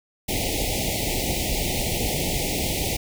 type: band-stop noise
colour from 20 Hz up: pink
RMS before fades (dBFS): -25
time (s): 0.28-2.97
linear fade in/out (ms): 10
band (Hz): 850 to 2000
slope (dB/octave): 96
effects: none